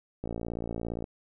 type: click train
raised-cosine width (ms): 2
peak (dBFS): -21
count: 47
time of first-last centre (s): 0.24-1.041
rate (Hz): 57.4
effects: none